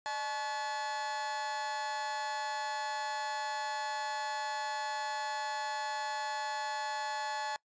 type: tone with amplitude modulation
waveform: 30% pulse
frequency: 859 Hz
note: A5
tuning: 42 cents flat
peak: -28 dBFS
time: 0.06-7.56 s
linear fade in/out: 0 ms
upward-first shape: sine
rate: 255 Hz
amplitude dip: 75%
effects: noise-tail reverb RT60 0.1 s tail -23 dB re dry + resampled to 16000 Hz